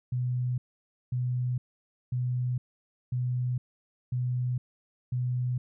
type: tone bursts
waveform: sine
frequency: 124.7 Hz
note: B2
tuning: 17 cents sharp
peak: -26 dBFS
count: 6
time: 0.12-5.58 s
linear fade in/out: 5 ms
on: 460 ms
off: 540 ms
effects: none